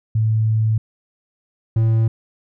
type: tone pair in turn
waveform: sine / triangle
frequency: 110 / 112.25 Hz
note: A2 / A2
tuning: 0 / +35 cents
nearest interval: unison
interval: 35 cents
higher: second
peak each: -14 / -11 dBFS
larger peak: second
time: 0.15-0.78 / 1.76-2.08 s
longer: first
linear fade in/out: 5 ms
effects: none